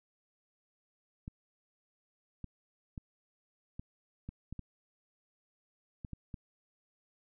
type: clicks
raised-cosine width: 5 ms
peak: -29 dBFS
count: 10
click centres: 1.279 / 2.443 / 2.978 / 3.795 / 4.29 / 4.526 / 4.593 / 6.048 / 6.133 / 6.342 s
effects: none